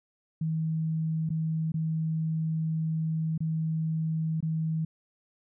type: tone with dropouts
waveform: sine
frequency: 159.8 Hz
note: D#3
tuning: 47 cents sharp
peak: -26 dBFS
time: 0.41-4.85 s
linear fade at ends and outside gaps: 5 ms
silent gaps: 1.292-1.302 / 1.72-1.741 / 3.378-3.404 / 4.406-4.426 s
effects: none